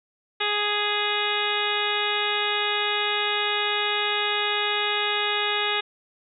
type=harmonic tone with a mistuned harmonic; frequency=415.3 Hz; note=G#4; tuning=in tune; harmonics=1 / 2 / 3 / 4 / 5 / 6 / 7 / 8 / 9; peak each=-31 / -31 / -31 / -31 / -31 / -31 / -31 / -31 / -31 dBFS; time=0.4-5.81 s; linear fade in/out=10 ms; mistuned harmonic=8; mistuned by=+31 cents; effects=none